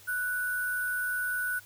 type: tone with sample-and-hold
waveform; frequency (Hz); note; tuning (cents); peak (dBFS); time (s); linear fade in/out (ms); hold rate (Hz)
sine; 1480; F#6; 0; -28; 0.07-1.6; 20; 11025
effects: added 99 Hz sine -61 dBFS peak until 1.65 s + white hiss -54 dBFS RMS until 1.65 s